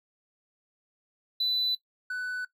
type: tone pair in turn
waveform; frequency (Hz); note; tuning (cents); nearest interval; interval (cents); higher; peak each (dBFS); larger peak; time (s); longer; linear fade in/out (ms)
triangle; 3990 / 1494.6; B7 / F#6; +17 / +17; octave + perfect fourth; 1700; first; -23 / -28; first; 1.4-1.75 / 2.1-2.45; neither; 5
effects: noise-tail reverb RT60 0.1 s tail -18 dB re dry + tanh soft clip ceiling -20 dBFS